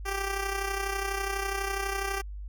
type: tone with amplitude modulation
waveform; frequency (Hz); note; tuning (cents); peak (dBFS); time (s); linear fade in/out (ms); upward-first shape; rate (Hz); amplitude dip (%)
10% pulse; 392; G4; 0; -19; 0.05-2.22; 20; sine; 32.1; 55
effects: added 50 Hz sine -36 dBFS peak until 2.48 s